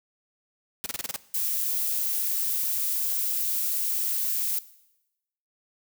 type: noise bursts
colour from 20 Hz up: white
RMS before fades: -31 dBFS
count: 7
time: 0.84-1.161 s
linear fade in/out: 0 ms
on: 21 ms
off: 29 ms
type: noise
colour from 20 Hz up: violet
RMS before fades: -27 dBFS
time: 1.34-4.59 s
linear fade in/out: 5 ms
effects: noise-tail reverb RT60 0.9 s tail -18 dB re dry